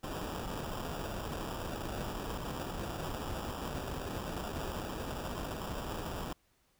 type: noise with sample-and-hold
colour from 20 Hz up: pink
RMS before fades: -39 dBFS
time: 0.03-6.33 s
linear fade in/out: 5 ms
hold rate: 2100 Hz
effects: pink hiss -72 dBFS RMS until 6.79 s